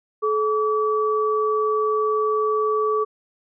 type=tone pair together; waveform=sine; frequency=430 / 1148 Hz; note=A4 / D6; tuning=-40 / -40 cents; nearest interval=octave + perfect fourth; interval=1700 cents; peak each=-20 / -22 dBFS; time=0.22-3.05 s; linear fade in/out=20 ms; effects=none